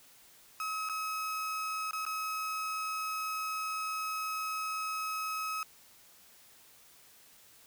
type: tone with dropouts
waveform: 35% pulse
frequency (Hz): 1279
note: D#6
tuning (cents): +47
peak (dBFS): -32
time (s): 0.6-5.63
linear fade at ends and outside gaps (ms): 1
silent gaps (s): 0.889-0.896 / 1.91-1.932 / 2.052-2.064
effects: white hiss -59 dBFS RMS until 7.66 s